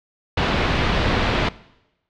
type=low-pass noise; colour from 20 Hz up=pink; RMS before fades=-20 dBFS; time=0.37-1.49 s; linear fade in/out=5 ms; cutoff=3800 Hz; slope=24 dB/octave; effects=noise-tail reverb RT60 0.9 s tail -20 dB re dry